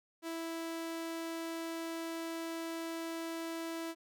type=tone; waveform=sawtooth; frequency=329.6 Hz; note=E4; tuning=in tune; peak=-34 dBFS; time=0.22-3.95 s; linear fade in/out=50 ms; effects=none